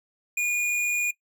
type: tone with hard clipping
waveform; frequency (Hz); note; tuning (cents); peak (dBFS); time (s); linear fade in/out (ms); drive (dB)
sine; 2438; D#7; -36; -24; 0.37-1.11; 5; 12
effects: noise-tail reverb RT60 0.1 s tail -19 dB re dry